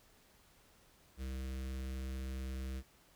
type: tone with notch filter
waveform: square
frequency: 65.41 Hz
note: C2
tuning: in tune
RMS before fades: -41 dBFS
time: 1.17-2.83 s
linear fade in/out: 50 ms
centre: 860 Hz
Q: 0.97
effects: pink hiss -66 dBFS RMS until 3.15 s